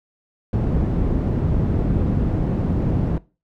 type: low-pass noise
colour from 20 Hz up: white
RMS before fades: -20 dBFS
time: 0.53-3.18 s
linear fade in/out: 2 ms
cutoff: 190 Hz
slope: 12 dB/octave
effects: noise-tail reverb RT60 0.3 s tail -20 dB re dry